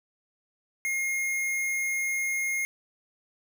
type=tone; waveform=square; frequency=2141 Hz; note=C7; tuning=39 cents sharp; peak=-27 dBFS; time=0.85-2.65 s; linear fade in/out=0 ms; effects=none